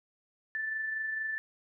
sine tone with amplitude modulation, 1760 Hz, A6, in tune, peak -30 dBFS, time 0.55-1.38 s, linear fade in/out 0 ms, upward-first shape sine, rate 24.4 Hz, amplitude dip 35%, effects none

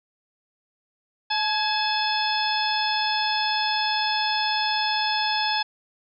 harmonic tone with a mistuned harmonic, 861 Hz, A5, 38 cents flat, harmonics 1 / 2 / 3 / 4 / 5 / 6, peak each -25 / -30 / -31 / -29 / -32 / -29 dBFS, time 1.3-5.63 s, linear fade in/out 10 ms, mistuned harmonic 2, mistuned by -63 cents, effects none

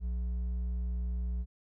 sine tone with hard clipping, 60.2 Hz, B1, 44 cents flat, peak -32 dBFS, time 0-1.46 s, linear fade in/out 50 ms, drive 4 dB, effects none

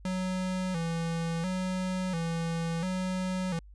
square tone with vibrato, 175.5 Hz, F3, 9 cents sharp, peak -30 dBFS, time 0.05-3.59 s, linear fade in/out 2 ms, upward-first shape square, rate 0.72 Hz, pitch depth 95 cents each way, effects added 50 Hz sine -48 dBFS peak until 3.74 s + resampled to 22050 Hz

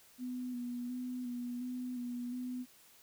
sine tone with vibrato, 246.9 Hz, B3, in tune, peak -37 dBFS, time 0.18-2.66 s, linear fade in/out 50 ms, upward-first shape square, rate 1.4 Hz, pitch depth 24 cents each way, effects white hiss -62 dBFS RMS until 3.02 s

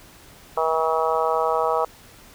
harmonic tone, 160.7 Hz, E3, 44 cents flat, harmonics 3 / 4 / 5 / 6 / 7 / 8, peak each -24 / -25 / -26 / -27 / -27 / -28 dBFS, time 0.57-1.85 s, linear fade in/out 5 ms, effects pink hiss -48 dBFS RMS until 2.34 s

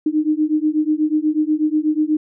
sine beating tone pair, 302.9 / 311.1 Hz, D#4 / D#4, -46 / 0 cents, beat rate 8.2 Hz, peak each -18 dBFS, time 0.06-2.17 s, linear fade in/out 5 ms, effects none

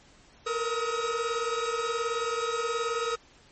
45% pulse tone cluster, 457.5 / 476.2 / 1271 Hz, A#4 / A#4 / D#6, -32 / +37 / +36 cents, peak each -32 / -33 / -31 dBFS, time 0.46-3.16 s, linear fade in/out 10 ms, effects pink hiss -57 dBFS RMS until 3.51 s + MP3 32 kbps

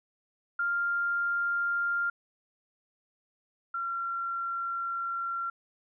sine tone pair in turn, 1396.9 / 1370.5 Hz, F6 / F6, 0 / -33 cents, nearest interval unison, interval 33 cents, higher first, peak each -26 / -30 dBFS, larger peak first, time 0.59-2.1 / 3.74-5.5 s, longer second, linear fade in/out 5 ms, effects none

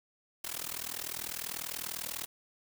white noise with amplitude modulation, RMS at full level -35 dBFS, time 0.44-2.26 s, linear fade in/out 5 ms, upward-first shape sine, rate 40.1 Hz, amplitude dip 95%, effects none

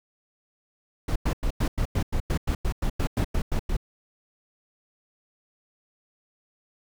brown noise bursts, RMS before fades -24 dBFS, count 16, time 1.08-3.768 s, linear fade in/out 5 ms, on 78 ms, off 96 ms, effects none

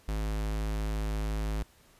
square tone, 52.9 Hz, G#1, 33 cents sharp, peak -30 dBFS, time 0.08-1.63 s, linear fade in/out 5 ms, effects pink hiss -61 dBFS RMS until 1.99 s + resampled to 32000 Hz

